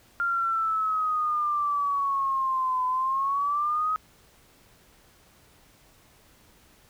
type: exponential two-way sweep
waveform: sine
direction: down then up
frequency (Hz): 1396.9 to 1009 to 1273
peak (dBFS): -23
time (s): 0.2-3.96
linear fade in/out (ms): 0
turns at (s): 2.86
effects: pink hiss -58 dBFS RMS until 6.89 s